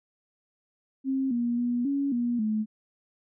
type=tone with pitch steps; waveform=sine; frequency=267 / 238.4 / 242.1 / 279.4 / 239.8 / 215.7 Hz; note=C4 / A#3 / B3 / C#4 / A#3 / A3; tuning=+35 / +39 / -34 / +14 / +49 / -34 cents; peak=-24 dBFS; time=1.04-2.66 s; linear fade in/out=50 ms; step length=270 ms; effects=none